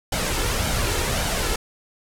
pink noise with flanger, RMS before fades -23 dBFS, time 0.12-1.56 s, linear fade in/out 5 ms, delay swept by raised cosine 1.3 to 2.29 ms, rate 1.8 Hz, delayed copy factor +0.5, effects low-pass 12000 Hz 12 dB/octave

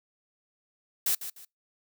blue noise with echo, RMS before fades -26 dBFS, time 1.06-1.15 s, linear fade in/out 5 ms, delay 150 ms, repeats 2, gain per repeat -11 dB, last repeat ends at 1.45 s, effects noise-tail reverb RT60 0.2 s tail -26 dB re dry

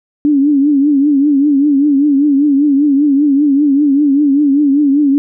sine tone with vibrato, 285 Hz, C#4, 48 cents sharp, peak -7 dBFS, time 0.25-5.18 s, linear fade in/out 0 ms, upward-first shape triangle, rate 5.1 Hz, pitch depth 110 cents each way, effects none

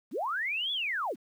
sine linear two-way sweep, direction up then down, 159.6 to 3477 to 159.6 Hz, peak -29 dBFS, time 0.11-1.16 s, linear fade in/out 50 ms, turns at 0.72 s, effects 10-bit

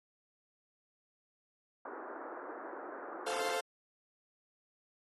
pink band-pass noise, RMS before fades -45 dBFS, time 1.85-3.57 s, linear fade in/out 5 ms, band 290 to 1600 Hz, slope 48 dB/octave
sawtooth chord, F major, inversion first, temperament equal, 440 / 523.3 / 698.5 Hz, A4 / C5 / F5, 0 / 0 / 0 cents, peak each -35 dBFS, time 3.26-3.61 s, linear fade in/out 10 ms
effects AAC 32 kbps

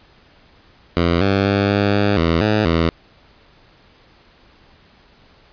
10% pulse tone with pitch steps, 85.5 / 98.2 / 99.9 / 101.2 / 102 / 82.9 / 106.6 / 82.8 Hz, F2 / G2 / G2 / G#2 / G#2 / E2 / G#2 / E2, -36 / +4 / +33 / -44 / -31 / +10 / +46 / +8 cents, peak -6 dBFS, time 0.97-2.89 s, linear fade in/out 0 ms, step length 240 ms, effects pink hiss -51 dBFS RMS until 5.52 s + resampled to 11025 Hz

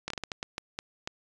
slowing click train, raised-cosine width 0.2 ms, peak -16 dBFS, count 10, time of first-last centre 0.08-1.075 s, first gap 23 ms, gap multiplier 1.37, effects resampled to 22050 Hz

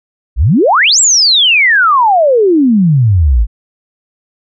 sine exponential two-way sweep, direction up then down, 49 to 7860 to 49 Hz, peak -5 dBFS, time 0.36-3.47 s, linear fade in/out 50 ms, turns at 1 s, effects none

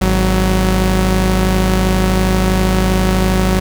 sawtooth tone pair together, 52.42 / 186.8 Hz, G#1 / F#3, +17 / +17 cents, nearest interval octave + minor seventh, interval 2200 cents, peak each -10 dBFS, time 0.01-3.6 s, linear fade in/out 10 ms, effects none

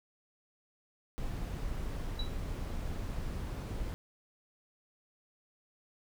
brown noise, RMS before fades -37 dBFS, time 1.18-3.94 s, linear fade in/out 0 ms
sine tone with exponential decay, 3920 Hz, B7, 14 cents flat, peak -35 dBFS, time 2.19-2.35 s, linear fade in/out 5 ms, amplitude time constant 33 ms
effects none

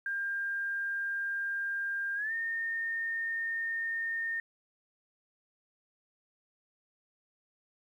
sine tone with pitch glide, 1600 to 1827.3 Hz, G6 to A#6, +35 to -35 cents, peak -31 dBFS, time 0.06-4.4 s, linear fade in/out 2 ms, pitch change +230 cents, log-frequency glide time 2.15-2.33 s, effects 11-bit

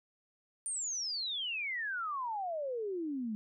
sine exponential sweep, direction down, 9200 to 207.7 Hz, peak -34 dBFS, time 0.66-3.35 s, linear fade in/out 0 ms, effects none

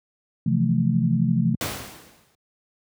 sine chord, F major seventh, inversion second, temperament equal with one note detuned, 130.81 / 164.81 / 176.64 / 220 Hz, C3 / E3 / F3 / A3, 0 / 0 / +20 / 0 cents, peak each -23 / -23 / -24 / -23 dBFS, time 0.46-1.55 s, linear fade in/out 5 ms
pink noise with exponential decay, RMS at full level -25 dBFS, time 1.61-2.35 s, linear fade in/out 1 ms, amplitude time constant 160 ms
effects high-pass 80 Hz 12 dB/octave

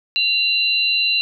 sine tone pair together, 2767 / 4009 Hz, F7 / B7, -17 / +25 cents, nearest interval tritone, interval 642 cents, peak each -18 dBFS, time 0.16-1.21 s, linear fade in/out 0 ms, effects none

